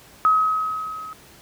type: tone with level ramp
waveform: sine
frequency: 1273 Hz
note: D#6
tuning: 39 cents sharp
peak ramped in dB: -12 to -33 dBFS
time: 0.25-1.13 s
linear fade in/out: 0 ms
effects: pink hiss -48 dBFS RMS until 1.41 s + high-pass 60 Hz 12 dB/octave